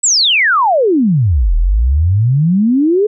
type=exponential two-way sweep; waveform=sine; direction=down then up; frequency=8170 to 37.97 to 435.8 Hz; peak=-8 dBFS; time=0.03-3.07 s; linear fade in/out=10 ms; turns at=1.55 s; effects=none